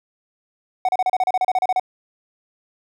triangle tone bursts, 743 Hz, F#5, 7 cents sharp, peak -13 dBFS, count 14, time 0.85-1.797 s, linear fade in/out 2 ms, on 37 ms, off 33 ms, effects none

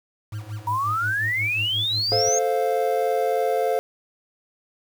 triangle tone with tremolo, 106.4 Hz, G#2, 42 cents sharp, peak -25 dBFS, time 0.32-2.29 s, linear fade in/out 5 ms, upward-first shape sine, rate 5.6 Hz, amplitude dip 85%
sine exponential sweep, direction up, 940 to 6645 Hz, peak -21 dBFS, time 0.67-2.39 s, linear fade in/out 5 ms
triangle chord, F major, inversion first, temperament equal, 440 / 523.3 / 698.5 Hz, A4 / C5 / F5, 0 / 0 / 0 cents, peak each -22 dBFS, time 2.12-3.79 s, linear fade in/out 0 ms
effects 7-bit

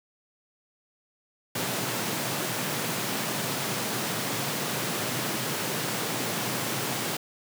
pink high-pass noise, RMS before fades -30 dBFS, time 1.55-7.17 s, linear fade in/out 5 ms, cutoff 110 Hz, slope 96 dB/octave, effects none

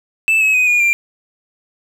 triangle tone with pitch steps, 2637 / 2569 / 2503 / 2439 / 2377 Hz, E7 / E7 / D#7 / D#7 / D7, 0 / -45 / +10 / -35 / +20 cents, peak -9 dBFS, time 0.28-0.93 s, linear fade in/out 0 ms, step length 130 ms, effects none

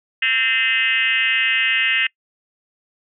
sine tone with frequency modulation, 2312 Hz, D7, 28 cents flat, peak -15 dBFS, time 0.22-2.07 s, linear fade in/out 5 ms, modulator 245 Hz, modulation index 2.6, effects noise-tail reverb RT60 0.1 s tail -26 dB re dry

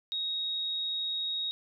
sine tone, 3769 Hz, A#7, 18 cents sharp, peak -30 dBFS, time 0.12-1.51 s, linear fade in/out 0 ms, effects none

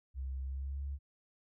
sine tone with pitch glide, 66.2 to 69.81 Hz, C2 to C#2, +21 to +13 cents, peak -36 dBFS, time 0.14-0.99 s, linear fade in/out 50 ms, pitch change +92 cents, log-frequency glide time 0.43-0.83 s, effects none

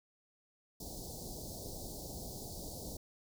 pink band-stop noise, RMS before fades -45 dBFS, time 0.8-2.97 s, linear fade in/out 5 ms, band 790 to 4200 Hz, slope 48 dB/octave, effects none

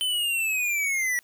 square linear sweep, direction down, 3064 to 1924 Hz, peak -24 dBFS, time 0.01-1.19 s, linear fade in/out 0 ms, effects white hiss -61 dBFS RMS until 1.23 s

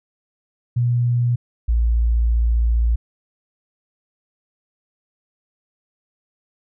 sine tone pair in turn, 120.9 / 57.52 Hz, B2 / A#1, -36 / -22 cents, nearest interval octave + minor second, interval 1286 cents, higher first, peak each -15 / -14 dBFS, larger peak second, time 0.76-1.36 / 1.68-2.96 s, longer second, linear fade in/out 10 ms, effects none

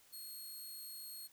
5% pulse tone, 4288 Hz, C8, 42 cents sharp, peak -40 dBFS, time 0.12-1.28 s, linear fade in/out 20 ms, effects white hiss -66 dBFS RMS until 1.32 s

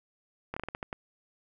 slowing click train, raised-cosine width 0.5 ms, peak -20 dBFS, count 8, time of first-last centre 0.54-0.929 s, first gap 25 ms, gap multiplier 1.26, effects none

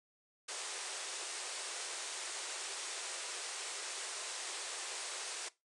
white band-pass noise, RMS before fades -43 dBFS, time 0.48-5.49 s, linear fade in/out 10 ms, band 340 to 9500 Hz, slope 96 dB/octave, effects noise-tail reverb RT60 0.2 s tail -18 dB re dry

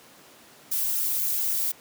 violet noise with flanger, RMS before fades -26 dBFS, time 0.71-1.72 s, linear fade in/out 10 ms, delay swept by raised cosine 0.22 to 2.92 ms, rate 3.7 Hz, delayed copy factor -0.5, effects pink hiss -51 dBFS RMS until 1.8 s + high-pass 200 Hz 12 dB/octave

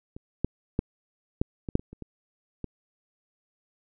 clicks, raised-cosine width 3 ms, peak -27 / -11 / -11 / -10 / -20 / -6 / -28 / -30 / -25 / -20 dBFS, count 10, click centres 0.165 / 0.446 / 0.791 / 1.415 / 1.688 / 1.754 / 1.795 / 1.93 / 2.023 / 2.643 s, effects none

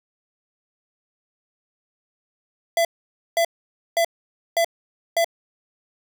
square tone bursts, 672 Hz, E5, 33 cents sharp, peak -17 dBFS, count 5, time 2.77-5.245 s, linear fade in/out 2 ms, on 79 ms, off 520 ms, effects none

